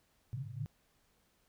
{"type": "band-pass noise", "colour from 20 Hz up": "pink", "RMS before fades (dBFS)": -41, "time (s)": [0.33, 0.66], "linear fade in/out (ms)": 0, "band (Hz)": [110, 150], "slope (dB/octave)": 96, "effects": ["pink hiss -73 dBFS RMS until 1.48 s"]}